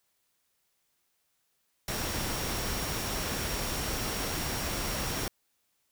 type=tone in noise; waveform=sine; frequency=5588 Hz; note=F8; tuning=in tune; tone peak=-42 dBFS; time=1.88-5.28 s; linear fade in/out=2 ms; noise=pink; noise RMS=-33 dBFS; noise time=1.88-5.28 s; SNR=-12 dB; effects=white hiss -75 dBFS RMS until 5.91 s